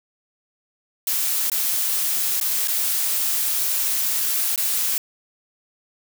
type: noise with dropouts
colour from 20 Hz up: blue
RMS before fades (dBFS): -22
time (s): 1.07-4.98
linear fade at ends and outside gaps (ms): 2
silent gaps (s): 1.499-1.517 / 2.401-2.411 / 2.675-2.681 / 4.56-4.577
effects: none